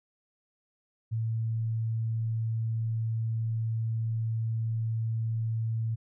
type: tone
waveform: sine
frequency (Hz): 112.7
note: A2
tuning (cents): +42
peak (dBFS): -27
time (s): 1.11-5.96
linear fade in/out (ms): 20
effects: none